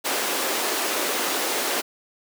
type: high-pass noise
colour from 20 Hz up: pink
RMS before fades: -25 dBFS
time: 0.04-1.82 s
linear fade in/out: 20 ms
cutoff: 310 Hz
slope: 24 dB/octave
effects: none